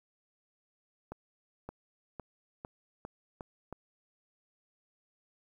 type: accelerating click train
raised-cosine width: 1 ms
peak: -27 dBFS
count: 7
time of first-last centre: 1.12-3.727 s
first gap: 570 ms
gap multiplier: 0.89
effects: 10-bit

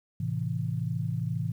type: chord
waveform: sine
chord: A minor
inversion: none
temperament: equal with one note detuned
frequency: 110 / 132.33 / 164.81 Hz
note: A2 / C3 / E3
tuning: 0 / +20 / 0 cents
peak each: -32 dBFS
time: 0.2-1.52 s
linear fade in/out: 5 ms
effects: 10-bit

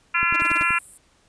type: harmonic tone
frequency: 341.6 Hz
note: F4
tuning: 38 cents flat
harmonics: 3 / 4 / 5 / 6 / 7 / 8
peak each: -29 / -23 / -27 / -29 / -23 / -25 dBFS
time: 0.14-0.79 s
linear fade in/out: 10 ms
type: click train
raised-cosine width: 3 ms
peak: -21 dBFS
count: 6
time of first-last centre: 0.23-0.706 s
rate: 10.5 Hz
type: tone bursts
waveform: sawtooth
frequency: 312.9 Hz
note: D#4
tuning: 10 cents sharp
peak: -26 dBFS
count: 6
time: 0.34-0.629 s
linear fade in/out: 5 ms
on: 24 ms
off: 29 ms
type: high-pass noise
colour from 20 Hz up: white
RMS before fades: -40 dBFS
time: 0.41-0.98 s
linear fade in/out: 10 ms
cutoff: 7900 Hz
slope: 96 dB/octave
effects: pink hiss -60 dBFS RMS until 1.28 s + resampled to 22050 Hz

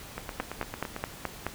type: two click trains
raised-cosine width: 0.5 ms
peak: -14 / -19 dBFS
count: 6 / 8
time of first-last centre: 0.4-1.466 / 0.18-0.964 s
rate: 4.69 / 8.93 Hz
effects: pink hiss -45 dBFS RMS until 1.54 s

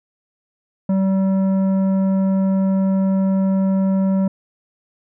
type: tone with tanh clipping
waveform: sine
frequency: 192 Hz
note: G3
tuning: 36 cents flat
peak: -16 dBFS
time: 0.89-4.28 s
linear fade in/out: 5 ms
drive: 10 dB
effects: none

